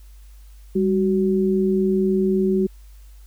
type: tone pair together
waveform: sine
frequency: 198.4 / 374.5 Hz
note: G3 / F#4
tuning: +21 / +21 cents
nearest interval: major seventh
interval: 1100 cents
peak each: -19 dBFS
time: 0.75-2.67 s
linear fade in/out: 10 ms
effects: added 50 Hz sine -41 dBFS peak until 3.26 s + white hiss -58 dBFS RMS until 3.26 s